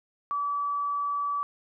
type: tone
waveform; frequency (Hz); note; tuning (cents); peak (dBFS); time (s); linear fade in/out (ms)
sine; 1150; D6; -37; -26; 0.31-1.43; 0
effects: none